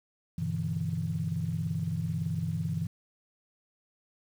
sine chord, E minor seventh, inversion first, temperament equal, 98 / 123.47 / 146.83 / 164.81 Hz, G2 / B2 / D3 / E3, 0 / 0 / 0 / 0 cents, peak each -35 / -37 / -36 / -31 dBFS, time 0.38-2.87 s, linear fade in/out 5 ms, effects tanh soft clip ceiling -19 dBFS + 9-bit

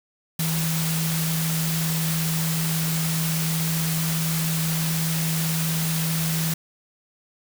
sine tone in noise, 161.7 Hz, E3, 33 cents flat, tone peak -23 dBFS, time 0.39-6.54 s, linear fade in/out 5 ms, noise white, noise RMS -28 dBFS, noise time 0.39-6.54 s, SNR +2 dB, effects none

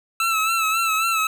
25% pulse tone with vibrato, 1318.5 Hz, E6, in tune, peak -15 dBFS, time 0.2-1.27 s, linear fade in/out 2 ms, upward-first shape sine, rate 3.7 Hz, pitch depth 49 cents each way, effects none

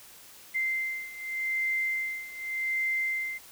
sine beating tone pair, 2083 / 2083.85 Hz, C7 / C7, -8 / -8 cents, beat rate 0.85 Hz, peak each -30 / -33 dBFS, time 0.54-3.39 s, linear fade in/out 20 ms, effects white hiss -51 dBFS RMS until 3.51 s

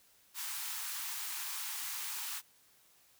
white high-pass noise, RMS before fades -40 dBFS, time 0.34-2.42 s, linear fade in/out 50 ms, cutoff 810 Hz, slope 96 dB/octave, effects white hiss -66 dBFS RMS until 3.19 s

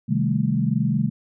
sine chord, A half-diminished seventh, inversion first, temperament equal with one note detuned, 130.81 / 155.56 / 198.28 / 220 Hz, C3 / Eb3 / G3 / A3, 0 / 0 / +20 / 0 cents, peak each -24 dBFS, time 0.08-1.1 s, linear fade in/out 20 ms, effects none

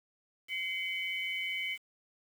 sine tone cluster, 2074 / 2259 / 3010 Hz, C7 / C#7 / F#7, -16 / +32 / +29 cents, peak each -37 / -37 / -38 dBFS, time 0.48-1.78 s, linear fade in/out 50 ms, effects 9-bit

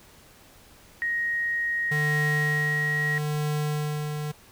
sine tone with pitch glide, 1877 to 1895.5 Hz, A#6 to A#6, +11 to +28 cents, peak -24 dBFS, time 1.02-3.18 s, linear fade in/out 0 ms, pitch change +17 cents, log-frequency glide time 2.07-3.04 s
square tone with tremolo, 150 Hz, D3, 37 cents sharp, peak -25 dBFS, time 1.91-4.32 s, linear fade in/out 10 ms, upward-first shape sine, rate 0.77 Hz, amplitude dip 40%
effects pink hiss -53 dBFS RMS until 4.51 s

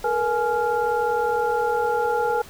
sine tone cluster, 437.8 / 477.5 / 841 / 1393 Hz, A4 / A#4 / G#5 / F6, -9 / +42 / +22 / -5 cents, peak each -29 / -23 / -23 / -29 dBFS, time 0.04-2.42 s, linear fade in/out 5 ms, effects pink hiss -44 dBFS RMS until 2.49 s

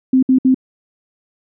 sine tone bursts, 260 Hz, C4, 11 cents flat, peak -8 dBFS, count 3, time 0.13-0.545 s, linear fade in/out 5 ms, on 97 ms, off 62 ms, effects none

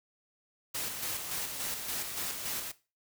white noise with tremolo, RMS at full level -35 dBFS, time 0.74-2.72 s, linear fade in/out 10 ms, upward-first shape square, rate 3.5 Hz, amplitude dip 40%, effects noise-tail reverb RT60 0.3 s tail -17 dB re dry

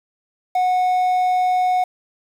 triangle tone with quantisation, 733 Hz, F#5, 16 cents flat, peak -13 dBFS, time 0.55-1.84 s, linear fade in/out 5 ms, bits 7, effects none

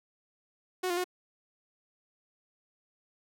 sawtooth tone with pitch steps, 367.6 / 349.9 / 362.4 Hz, F#4 / F4 / F#4, -11 / +3 / -36 cents, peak -25 dBFS, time 0.83-1.043 s, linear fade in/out 10 ms, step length 71 ms, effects none

